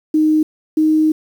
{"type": "tone pair in turn", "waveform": "sine", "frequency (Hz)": [309.7, 311.5], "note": ["D#4", "D#4"], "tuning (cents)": [-8, 2], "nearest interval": "unison", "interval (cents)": 10, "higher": "second", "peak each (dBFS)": -10, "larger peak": "neither", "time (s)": [[0.14, 0.43], [0.77, 1.12]], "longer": "second", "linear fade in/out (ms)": 5, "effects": ["7-bit"]}